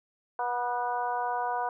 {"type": "harmonic tone with a mistuned harmonic", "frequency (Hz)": 243.4, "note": "B3", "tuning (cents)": -25, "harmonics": [2, 3, 4, 5, 6], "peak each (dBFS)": [-38, -31, -31, -40, -39], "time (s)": [0.39, 1.69], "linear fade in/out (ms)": 2, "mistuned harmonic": 6, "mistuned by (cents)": 26, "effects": []}